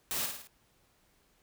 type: noise with echo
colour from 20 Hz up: white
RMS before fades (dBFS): -34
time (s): 0.11-0.26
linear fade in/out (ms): 0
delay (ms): 53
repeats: 4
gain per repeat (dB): -5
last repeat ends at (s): 0.472
effects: pink hiss -69 dBFS RMS until 1.42 s